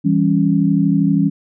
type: chord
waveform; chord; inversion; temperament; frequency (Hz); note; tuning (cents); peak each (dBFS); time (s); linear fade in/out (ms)
sine; C# diminished; first; equal with one note detuned; 164.81 / 197.48 / 277.2; E3 / G3 / C#4; 0 / +13 / 0; -16; 0.04-1.3; 20
effects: none